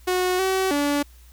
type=tone with pitch steps; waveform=sawtooth; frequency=365.4 / 379.8 / 288.1 Hz; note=F#4 / F#4 / D4; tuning=-22 / +45 / -33 cents; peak=-16 dBFS; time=0.07-1.03 s; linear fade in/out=10 ms; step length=320 ms; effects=added 60 Hz sine -46 dBFS peak until 1.32 s + white hiss -56 dBFS RMS until 1.32 s